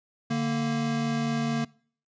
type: tone pair together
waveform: square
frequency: 146.83 / 231.4 Hz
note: D3 / A#3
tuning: 0 / -13 cents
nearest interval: minor sixth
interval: 787 cents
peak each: -31 / -27 dBFS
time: 0.3-1.65 s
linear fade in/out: 10 ms
effects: noise-tail reverb RT60 0.5 s tail -24 dB re dry + resampled to 16000 Hz